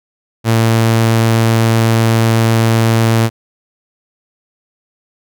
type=tone; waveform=sawtooth; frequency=113.5 Hz; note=A#2; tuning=46 cents flat; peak=-5 dBFS; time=0.44-3.3 s; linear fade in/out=50 ms; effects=none